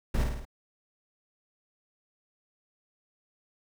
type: noise with echo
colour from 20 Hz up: brown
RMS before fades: -26 dBFS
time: 0.14-0.24 s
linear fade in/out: 5 ms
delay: 53 ms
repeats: 4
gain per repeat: -4 dB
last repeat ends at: 0.452 s
effects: none